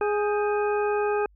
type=harmonic tone with a mistuned harmonic; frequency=415.3 Hz; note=G#4; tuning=in tune; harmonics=1 / 2 / 3 / 4 / 6; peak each=-23 / -29 / -33 / -35 / -39 dBFS; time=0.01-1.26 s; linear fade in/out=2 ms; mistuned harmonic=4; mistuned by=-83 cents; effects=added 50 Hz sine -54 dBFS peak until 1.35 s